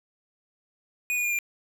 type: tone with pitch steps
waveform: square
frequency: 2476 / 2448 / 2419 / 2392 Hz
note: D#7 / D#7 / D#7 / D7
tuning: -9 / -29 / -49 / +31 cents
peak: -25 dBFS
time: 1.1-1.388 s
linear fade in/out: 0 ms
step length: 72 ms
effects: 11-bit